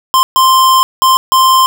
square tone bursts at uneven times, 1046.5 Hz, C6, in tune, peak -6 dBFS, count 4, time 0.14-0.23 / 0.36-0.83 / 1.02-1.17 / 1.32-1.66 s, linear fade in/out 0 ms, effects none

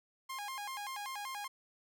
sawtooth tone with vibrato, 932.3 Hz, A#5, in tune, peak -36 dBFS, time 0.29-1.48 s, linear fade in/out 10 ms, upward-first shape square, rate 5.2 Hz, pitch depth 220 cents each way, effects none

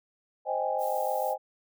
sine chord, Ab major seventh, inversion first, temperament equal, 523.3 / 622.3 / 784 / 830.6 Hz, C5 / Eb5 / G5 / Ab5, 0 / 0 / 0 / 0 cents, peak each -32 dBFS, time 0.45-1.38 s, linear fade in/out 50 ms
violet noise, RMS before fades -44 dBFS, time 0.78-1.35 s, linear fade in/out 50 ms
effects none

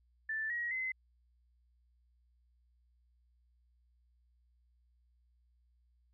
sine tone with pitch steps, 1763 / 1900.5 / 2049 Hz, A6 / A#6 / C7, +3 / +33 / -37 cents, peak -34 dBFS, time 0.29-0.92 s, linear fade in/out 5 ms, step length 210 ms, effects added 60 Hz sine -68 dBFS peak until 6.13 s

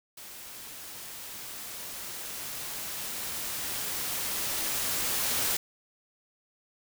white noise with level ramp, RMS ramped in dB -45 to -28 dBFS, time 0.17-5.57 s, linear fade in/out 5 ms, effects none

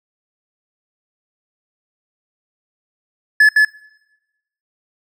triangle tone with echo, 1719 Hz, A6, 41 cents flat, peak -4 dBFS, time 3.4-3.49 s, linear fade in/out 5 ms, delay 160 ms, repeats 1, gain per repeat -2 dB, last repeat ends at 3.65 s, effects noise-tail reverb RT60 1.0 s tail -22 dB re dry

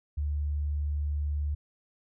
sine tone, 73.42 Hz, D2, in tune, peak -27 dBFS, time 0.17-1.55 s, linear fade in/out 10 ms, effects none

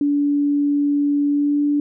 sine tone with pitch glide, 288 to 291 Hz, D4 to D4, -34 to -16 cents, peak -15 dBFS, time 0.01-1.8 s, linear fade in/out 2 ms, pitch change +18 cents, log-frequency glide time 1.28-1.62 s, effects none

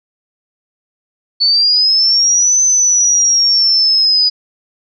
sine linear two-way sweep, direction up then down, 4435 to 6140 to 4935 Hz, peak -8 dBFS, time 1.4-4.3 s, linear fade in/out 20 ms, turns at 2.62 s, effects none

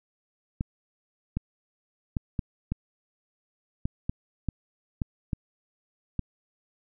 clicks, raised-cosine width 5 ms, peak -15 dBFS, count 11, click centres 0.609 / 1.37 / 2.168 / 2.392 / 2.72 / 3.855 / 4.095 / 4.487 / 5.018 / 5.332 / 6.193 s, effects none

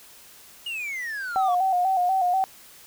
triangle exponential sweep, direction down, 2908 to 1100 Hz, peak -27 dBFS, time 0.66-1.55 s, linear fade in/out 5 ms
sine tone with vibrato, 740 Hz, F#5, in tune, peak -19 dBFS, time 1.36-2.44 s, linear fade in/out 0 ms, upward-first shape square, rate 4.1 Hz, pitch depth 57 cents each way
effects white hiss -49 dBFS RMS until 2.86 s

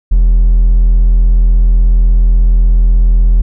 triangle tone with hard clipping, 41.78 Hz, E1, 24 cents sharp, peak -5 dBFS, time 0.11-3.42 s, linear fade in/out 10 ms, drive 5 dB, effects none

